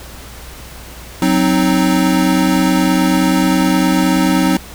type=chord; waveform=square; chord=C diminished; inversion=second; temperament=equal; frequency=185 / 261.6 / 311.1 Hz; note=Gb3 / C4 / Eb4; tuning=0 / 0 / 0 cents; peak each=-16 dBFS; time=1.22-4.57 s; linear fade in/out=2 ms; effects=added 60 Hz sine -35 dBFS peak until 4.74 s + pink hiss -35 dBFS RMS until 4.74 s